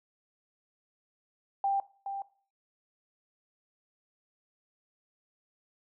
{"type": "tone with echo", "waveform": "sine", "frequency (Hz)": 790, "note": "G5", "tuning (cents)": 13, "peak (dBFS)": -25, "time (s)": [1.64, 1.8], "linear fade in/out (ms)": 2, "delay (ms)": 420, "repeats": 1, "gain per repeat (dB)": -8, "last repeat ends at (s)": 2.22, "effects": ["noise-tail reverb RT60 0.4 s tail -18 dB re dry"]}